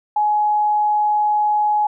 sine tone, 841 Hz, G#5, 22 cents sharp, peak -14 dBFS, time 0.16-1.87 s, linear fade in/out 5 ms, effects none

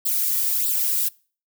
violet noise with flanger, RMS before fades -22 dBFS, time 0.05-1.09 s, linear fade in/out 10 ms, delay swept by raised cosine 0.23 to 2.13 ms, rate 1.6 Hz, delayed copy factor +0.8, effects noise-tail reverb RT60 0.4 s tail -24 dB re dry

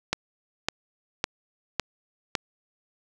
click train, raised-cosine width 0.2 ms, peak -6 dBFS, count 5, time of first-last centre 0.13-2.352 s, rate 1.8 Hz, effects none

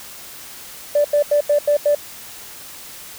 sine tone bursts, 585 Hz, D5, 7 cents flat, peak -11 dBFS, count 6, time 0.95-1.95 s, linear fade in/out 5 ms, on 95 ms, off 86 ms, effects tanh soft clip ceiling -7 dBFS + white hiss -37 dBFS RMS until 3.18 s

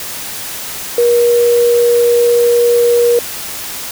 sine tone in noise, 476.7 Hz, A#4, 39 cents sharp, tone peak -7 dBFS, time 0.98-3.19 s, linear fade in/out 2 ms, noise white, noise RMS -24 dBFS, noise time 0-3.91 s, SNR +14 dB, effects none

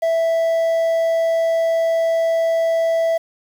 triangle tone with quantisation, 659.3 Hz, E5, in tune, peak -13 dBFS, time 0.02-3.18 s, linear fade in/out 10 ms, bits 7, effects none

